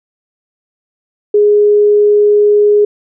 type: tone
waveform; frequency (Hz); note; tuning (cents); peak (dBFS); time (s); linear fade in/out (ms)
sine; 415.3; G#4; 0; -5; 1.34-2.85; 5
effects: none